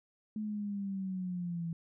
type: linear sweep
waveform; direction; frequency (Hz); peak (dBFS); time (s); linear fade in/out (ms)
sine; down; 215.9 to 164.81; -34; 0.36-1.73; 2
effects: none